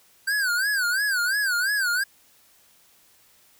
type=tone with vibrato; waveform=square; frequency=1546 Hz; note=G6; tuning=24 cents flat; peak=-22 dBFS; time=0.27-2.04 s; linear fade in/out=10 ms; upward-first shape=sine; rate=2.9 Hz; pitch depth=160 cents each way; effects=white hiss -58 dBFS RMS until 3.59 s